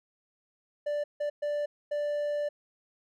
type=tone bursts at uneven times; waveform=triangle; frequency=587.3 Hz; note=D5; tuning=in tune; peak=-26 dBFS; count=4; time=0.86-1.04 / 1.2-1.3 / 1.42-1.66 / 1.91-2.49 s; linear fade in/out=10 ms; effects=none